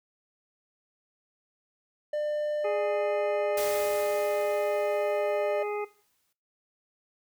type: tone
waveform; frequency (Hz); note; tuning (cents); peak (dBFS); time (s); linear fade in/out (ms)
triangle; 598; D5; +31; -25; 2.13-5.63; 5
type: harmonic tone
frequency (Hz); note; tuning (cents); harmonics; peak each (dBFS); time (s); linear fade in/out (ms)
415.5; G#4; +1; 1 / 2 / 3 / 5 / 6; -30 / -36 / -40 / -44 / -46; 2.64-5.85; 10
type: noise with exponential decay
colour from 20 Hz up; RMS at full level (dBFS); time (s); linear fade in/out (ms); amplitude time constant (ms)
white; -35; 3.57-6.33; 5; 600
effects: noise-tail reverb RT60 0.4 s tail -18 dB re dry